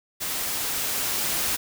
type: noise with level ramp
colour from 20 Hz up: white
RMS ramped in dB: -29 to -25 dBFS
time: 0.2-1.57 s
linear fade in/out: 20 ms
effects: none